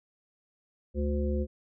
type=harmonic tone with a mistuned harmonic; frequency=72.4 Hz; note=D2; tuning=24 cents flat; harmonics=1 / 3 / 5 / 7; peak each=-28 / -33 / -35 / -36 dBFS; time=0.94-1.47 s; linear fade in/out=50 ms; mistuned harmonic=7; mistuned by=+27 cents; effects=none